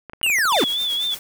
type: clicks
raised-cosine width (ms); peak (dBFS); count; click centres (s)
0.5; -20; 9; 0.097 / 0.134 / 0.214 / 0.264 / 0.3 / 0.386 / 0.454 / 0.523 / 0.566
type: linear sweep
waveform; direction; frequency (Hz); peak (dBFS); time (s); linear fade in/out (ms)
square; down; 2960 to 209.6; -17; 0.23-0.64; 0
type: tone with vibrato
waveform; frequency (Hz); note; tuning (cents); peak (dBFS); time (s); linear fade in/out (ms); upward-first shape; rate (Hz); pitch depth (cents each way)
sine; 3446; A7; -37; -20; 0.52-1.15; 10; sine; 4.2; 71
type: noise with tremolo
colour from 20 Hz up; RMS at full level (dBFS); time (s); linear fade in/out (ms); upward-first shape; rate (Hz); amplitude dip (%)
white; -34; 0.58-1.19; 2; sine; 9.3; 60
effects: none